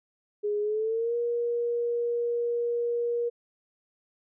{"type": "tone with pitch glide", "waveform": "sine", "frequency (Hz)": [415.5, 474.5], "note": ["G#4", "A#4"], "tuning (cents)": [1, 31], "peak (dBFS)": -25, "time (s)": [0.43, 3.3], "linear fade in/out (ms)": 20, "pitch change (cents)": 230, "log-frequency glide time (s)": [0.61, 1.15], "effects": []}